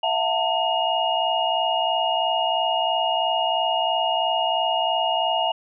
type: tone cluster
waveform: sine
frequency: 661 / 724 / 894 / 2859 Hz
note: E5 / F#5 / A5 / F7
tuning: +5 / -38 / +27 / +40 cents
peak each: -25 dBFS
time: 0.03-5.52 s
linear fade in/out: 5 ms
effects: none